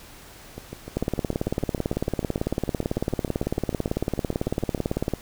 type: two click trains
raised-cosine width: 2 ms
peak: -21 / -10 dBFS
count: 29 / 76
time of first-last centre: 0.58-4.778 / 0.97-5.137 s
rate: 6.67 / 18 Hz
effects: pink hiss -46 dBFS RMS until 5.21 s